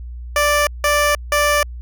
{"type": "tone bursts", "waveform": "15% pulse", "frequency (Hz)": 587.3, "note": "D5", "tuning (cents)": 0, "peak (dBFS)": -7, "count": 3, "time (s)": [0.36, 1.63], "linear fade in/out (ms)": 2, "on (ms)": 310, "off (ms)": 170, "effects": ["added 60 Hz sine -28 dBFS peak until 1.81 s"]}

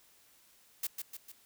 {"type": "noise with echo", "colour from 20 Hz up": "blue", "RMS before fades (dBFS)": -34, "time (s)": [0.83, 0.87], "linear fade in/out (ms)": 5, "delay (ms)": 150, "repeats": 3, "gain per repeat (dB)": -5, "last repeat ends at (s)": 1.32, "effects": ["white hiss -64 dBFS RMS until 1.45 s"]}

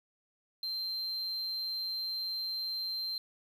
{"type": "tone", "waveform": "sine", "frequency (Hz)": 4139, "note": "C8", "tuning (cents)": -20, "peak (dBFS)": -31, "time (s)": [0.63, 3.18], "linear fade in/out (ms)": 2, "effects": ["tanh soft clip ceiling -32 dBFS", "10-bit"]}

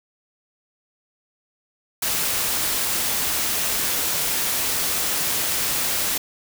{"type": "noise", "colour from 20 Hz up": "white", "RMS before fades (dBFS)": -23, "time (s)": [2.02, 6.18], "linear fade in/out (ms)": 5, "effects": []}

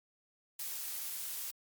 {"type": "noise", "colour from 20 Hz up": "blue", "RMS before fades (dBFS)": -40, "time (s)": [0.59, 1.51], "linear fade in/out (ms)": 5, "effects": ["Opus 48 kbps"]}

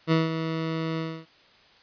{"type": "tone with ADSR envelope", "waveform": "20% pulse", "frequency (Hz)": 161.7, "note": "E3", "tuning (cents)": -33, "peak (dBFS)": -13, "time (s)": [0.07, 1.26], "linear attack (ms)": 47, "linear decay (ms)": 170, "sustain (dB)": -9, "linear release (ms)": 280, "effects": ["white hiss -56 dBFS RMS until 1.82 s", "resampled to 11025 Hz"]}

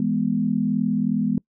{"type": "chord", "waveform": "sine", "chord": "E major", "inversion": "none", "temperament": "equal", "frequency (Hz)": [164.81, 207.7, 246.9], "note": ["E3", "G#3", "B3"], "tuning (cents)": [0, 0, 0], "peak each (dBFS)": [-27, -22, -23], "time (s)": [0, 1.38], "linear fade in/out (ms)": 2, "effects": ["noise-tail reverb RT60 0.1 s tail -25 dB re dry"]}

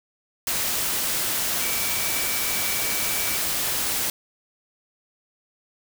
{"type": "tone in noise", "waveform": "sine", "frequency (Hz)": 2301, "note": "D7", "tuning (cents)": -36, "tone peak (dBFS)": -33, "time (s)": [1.61, 3.37], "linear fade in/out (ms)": 2, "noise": "white", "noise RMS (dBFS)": -25, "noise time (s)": [0.47, 4.1], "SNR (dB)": -11, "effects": []}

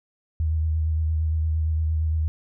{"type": "tone with vibrato", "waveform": "sine", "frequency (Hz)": 79, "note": "D#2", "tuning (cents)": 27, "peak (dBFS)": -20, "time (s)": [0.4, 2.28], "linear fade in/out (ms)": 0, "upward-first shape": "sine", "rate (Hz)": 8.7, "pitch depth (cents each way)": 29, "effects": []}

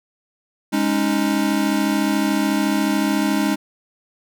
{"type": "chord", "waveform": "square", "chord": "Ab suspended fourth", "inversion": "none", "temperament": "equal with one note detuned", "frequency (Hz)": [206, 277.2, 311.1], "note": ["Ab3", "Db4", "Eb4"], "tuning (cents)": [-14, 0, 0], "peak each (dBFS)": [-22, -23, -22], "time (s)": [0.72, 3.56], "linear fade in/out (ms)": 20, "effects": []}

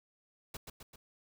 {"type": "noise with echo", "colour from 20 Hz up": "pink", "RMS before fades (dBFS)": -43, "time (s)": [0.54, 0.57], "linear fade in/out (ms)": 5, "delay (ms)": 130, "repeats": 3, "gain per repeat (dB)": -4, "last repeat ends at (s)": 0.96, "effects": []}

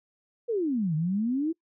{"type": "exponential two-way sweep", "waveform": "sine", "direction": "down then up", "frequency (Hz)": [493.9, 150, 337.9], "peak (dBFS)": -24, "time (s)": [0.48, 1.53], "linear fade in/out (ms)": 20, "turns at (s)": 0.95, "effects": ["noise-tail reverb RT60 0.1 s tail -23 dB re dry"]}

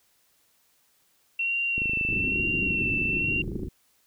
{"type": "tone with vibrato", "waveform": "sine", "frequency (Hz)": 2715, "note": "F7", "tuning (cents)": -50, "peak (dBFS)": -24, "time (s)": [1.39, 3.42], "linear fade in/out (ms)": 5, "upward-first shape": "sine", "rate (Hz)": 1.1, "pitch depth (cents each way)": 33}
{"type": "click train", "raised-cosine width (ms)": 3, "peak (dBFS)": -22, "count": 49, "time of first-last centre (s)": [1.78, 3.633], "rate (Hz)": 25.9}
{"type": "low-pass noise", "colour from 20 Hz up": "white", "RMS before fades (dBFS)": -33, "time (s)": [2.09, 3.69], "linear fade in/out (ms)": 10, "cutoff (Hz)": 390, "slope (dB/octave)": 96}
{"effects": ["white hiss -66 dBFS RMS until 4.06 s"]}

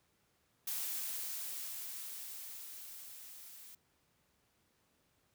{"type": "noise with level ramp", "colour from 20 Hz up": "blue", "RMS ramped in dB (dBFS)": [-38, -54], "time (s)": [0.67, 3.75], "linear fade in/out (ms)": 5, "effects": ["pink hiss -75 dBFS RMS until 5.34 s", "high-pass 60 Hz 12 dB/octave"]}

